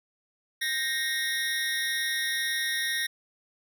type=tone with amplitude modulation; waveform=25% pulse; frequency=1862 Hz; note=A#6; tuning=2 cents flat; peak=-20 dBFS; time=0.61-3.07 s; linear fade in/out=10 ms; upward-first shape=sine; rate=282 Hz; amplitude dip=70%; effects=none